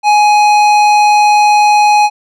sine tone with tanh clipping, 836 Hz, G#5, 11 cents sharp, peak -7 dBFS, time 0.03-2.1 s, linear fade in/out 50 ms, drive 15 dB, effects none

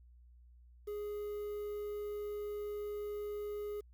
triangle tone with quantisation, 415.3 Hz, G#4, in tune, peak -36 dBFS, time 0.87-3.81 s, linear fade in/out 10 ms, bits 10, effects added 60 Hz sine -57 dBFS peak until 3.93 s

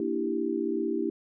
sine chord, E half-diminished seventh, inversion second, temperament equal, 233.1 / 293.7 / 329.6 / 392 Hz, Bb3 / D4 / E4 / G4, 0 / 0 / 0 / 0 cents, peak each -34 / -33 / -30 / -31 dBFS, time 0-1.1 s, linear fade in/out 2 ms, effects none

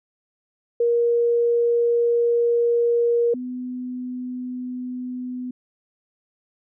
sine tone pair in turn, 472.1 / 250.7 Hz, A#4 / B3, +22 / +26 cents, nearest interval major seventh, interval 1096 cents, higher first, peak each -16 / -27 dBFS, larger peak first, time 0.8-3.34 / 3.34-5.51 s, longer first, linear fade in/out 5 ms, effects none

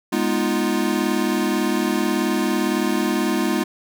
square chord, F half-diminished seventh, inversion first, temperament equal, 207.7 / 246.9 / 311.1 / 349.2 Hz, Ab3 / Cb4 / Eb4 / F4, 0 / 0 / 0 / 0 cents, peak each -25 dBFS, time 0.12-3.64 s, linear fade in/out 10 ms, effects none

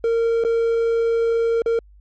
triangle tone with dropouts, 460.3 Hz, A#4, 22 cents flat, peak -14 dBFS, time 0.04-1.79 s, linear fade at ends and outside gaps 2 ms, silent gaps 0.439-0.448 / 1.62-1.66 s, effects added 50 Hz sine -45 dBFS peak until 2 s + MP3 32 kbps

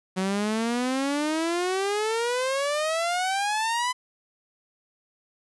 sawtooth exponential sweep, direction up, 184.6 to 1014 Hz, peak -20 dBFS, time 0.16-3.93 s, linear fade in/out 20 ms, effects resampled to 24000 Hz + 10-bit

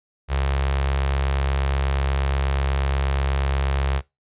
sawtooth tone with notch filter, 68.3 Hz, C#2, 25 cents flat, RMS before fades -22 dBFS, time 0.28-4.02 s, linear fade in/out 50 ms, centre 250 Hz, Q 0.63, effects noise-tail reverb RT60 0.2 s tail -21 dB re dry + resampled to 8000 Hz

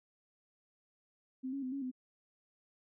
sine tone with pitch steps, 259.8 / 276.1 / 256.2 / 276.8 / 255 Hz, C4 / C#4 / C4 / C#4 / C4, -12 / -7 / -36 / -2 / -44 cents, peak -36 dBFS, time 1.43-1.915 s, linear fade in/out 20 ms, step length 97 ms, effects none

